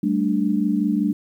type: chord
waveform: sine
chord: G suspended second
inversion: none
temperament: equal with one note detuned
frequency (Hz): 194.76 / 220 / 293.7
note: G3 / A3 / D4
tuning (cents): -11 / 0 / 0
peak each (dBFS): -22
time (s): 0.03-1.13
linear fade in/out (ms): 5
effects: 9-bit